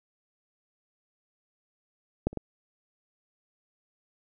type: clicks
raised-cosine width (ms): 2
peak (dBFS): -11 / -28 / -18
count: 3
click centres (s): 2.27 / 2.33 / 2.373
effects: none